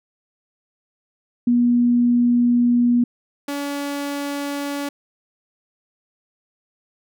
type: tone pair in turn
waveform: sine / sawtooth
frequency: 241.3 / 284.6 Hz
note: B3 / C#4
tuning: -40 / +46 cents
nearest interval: minor third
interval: 286 cents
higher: second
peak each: -13 / -20 dBFS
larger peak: first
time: 1.47-3.04 / 3.48-4.89 s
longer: first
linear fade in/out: 5 ms
effects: none